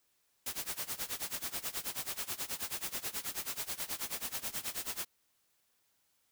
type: noise with tremolo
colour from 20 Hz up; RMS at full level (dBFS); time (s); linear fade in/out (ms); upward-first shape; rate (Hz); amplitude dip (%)
white; -36; 0.46-5.05; 5; sine; 9.3; 90
effects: white hiss -75 dBFS RMS until 6.31 s